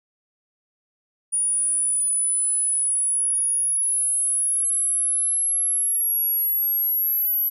sine linear sweep, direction up, 9650 to 11770 Hz, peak -19 dBFS, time 1.32-7.5 s, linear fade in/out 20 ms, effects none

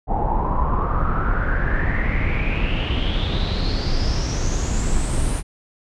brown noise with low-pass filter sweep, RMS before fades -20 dBFS, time 0.07-5.43 s, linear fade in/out 50 ms, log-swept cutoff 790 to 9800 Hz, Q 8.5, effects none

